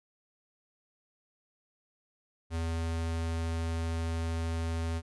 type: tone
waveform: square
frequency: 82.41 Hz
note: E2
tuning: in tune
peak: -31 dBFS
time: 2.5-5.02 s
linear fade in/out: 50 ms
effects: resampled to 24000 Hz